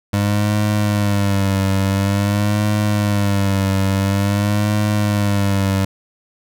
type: tone with vibrato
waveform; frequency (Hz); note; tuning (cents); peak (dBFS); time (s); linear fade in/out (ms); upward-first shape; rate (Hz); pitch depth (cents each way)
25% pulse; 100.9; G#2; -49; -11; 0.13-5.85; 5; sine; 0.48; 70
effects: none